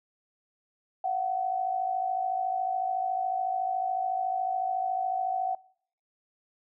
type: tone pair together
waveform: sine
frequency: 698.5 / 752.4 Hz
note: F5 / F#5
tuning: 0 / +29 cents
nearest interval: minor second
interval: 129 cents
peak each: -33 / -27 dBFS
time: 1.04-5.55 s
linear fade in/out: 5 ms
effects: noise-tail reverb RT60 0.6 s tail -24 dB re dry